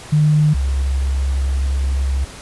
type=tone pair in turn; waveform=sine; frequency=151.4 / 67.44 Hz; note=D#3 / C#2; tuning=-47 / -47 cents; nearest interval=octave + major second; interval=1400 cents; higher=first; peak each=-10 / -15 dBFS; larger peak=first; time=0.12-0.54 / 0.54-2.25 s; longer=second; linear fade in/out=10 ms; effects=pink hiss -36 dBFS RMS until 2.41 s + resampled to 24000 Hz